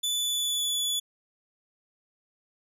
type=tone with pitch glide; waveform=sawtooth; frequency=3483 to 3435 Hz; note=A7 to A7; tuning=-18 to -42 cents; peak=-23 dBFS; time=0.03-1 s; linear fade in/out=10 ms; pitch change=-24 cents; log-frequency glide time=0.14-0.84 s; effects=resampled to 32000 Hz